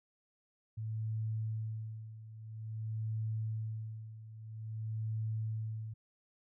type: tone with tremolo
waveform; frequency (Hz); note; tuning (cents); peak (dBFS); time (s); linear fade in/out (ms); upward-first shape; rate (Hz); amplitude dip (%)
sine; 110; A2; 0; -33; 0.77-5.94; 10; sine; 0.5; 80
effects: none